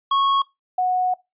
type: tone pair in turn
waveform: square / sine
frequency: 1100 / 734.2 Hz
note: C#6 / F#5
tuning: -14 / -14 cents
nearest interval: perfect fifth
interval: 700 cents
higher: first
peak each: -17 dBFS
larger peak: neither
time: 0.11-0.42 / 0.78-1.14 s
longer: second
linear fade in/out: 5 ms
effects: noise-tail reverb RT60 0.2 s tail -22 dB re dry + resampled to 8000 Hz